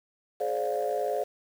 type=chord; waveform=sine; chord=D half-diminished seventh; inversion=second; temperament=just; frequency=422.9 / 528.6 / 587.3 / 704.8 Hz; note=Ab4 / C5 / D5 / F5; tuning=+31 / +18 / 0 / +16 cents; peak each=-31 dBFS; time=0.4-1.24 s; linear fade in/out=10 ms; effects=tanh soft clip ceiling -19 dBFS + 8-bit